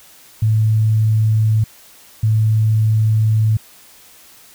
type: tone bursts at uneven times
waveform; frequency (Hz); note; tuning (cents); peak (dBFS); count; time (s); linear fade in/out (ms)
sine; 109.3; A2; -11; -11; 2; 0.42-1.64 / 2.23-3.57; 5
effects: white hiss -45 dBFS RMS until 4.54 s